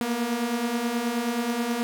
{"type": "beating tone pair", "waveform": "sawtooth", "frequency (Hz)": [230, 239.4], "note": ["A#3", "A#3"], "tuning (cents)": [-23, 46], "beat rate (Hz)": 9.4, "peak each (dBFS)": [-27, -22], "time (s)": [0.01, 1.83], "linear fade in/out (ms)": 0, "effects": []}